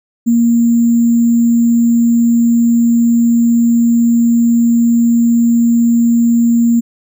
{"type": "tone with sample-and-hold", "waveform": "sine", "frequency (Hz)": 233.9, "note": "A#3", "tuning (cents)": 6, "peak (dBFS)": -7, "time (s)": [0.26, 6.81], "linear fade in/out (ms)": 20, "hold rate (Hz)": 7350, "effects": []}